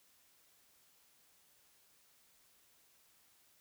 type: silence
effects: white hiss -69 dBFS RMS until 3.6 s